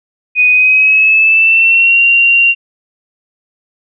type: tone with pitch glide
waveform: sine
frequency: 2489 to 2762 Hz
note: D#7 to F7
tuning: 0 to -20 cents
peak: -5 dBFS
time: 0.35-2.55 s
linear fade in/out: 50 ms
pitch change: +180 cents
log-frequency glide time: 0.5-2.01 s
effects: none